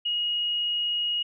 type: tone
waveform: sine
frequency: 2884 Hz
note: F#7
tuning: 45 cents flat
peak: -24 dBFS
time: 0.05-1.23 s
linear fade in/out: 10 ms
effects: none